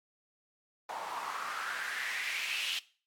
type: noise with band-pass filter sweep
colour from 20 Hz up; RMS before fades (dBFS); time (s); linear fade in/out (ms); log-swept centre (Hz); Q
white; -37; 0.89-2.79; 2; 830 to 3100; 4.5
effects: noise-tail reverb RT60 0.4 s tail -19 dB re dry + AAC 64 kbps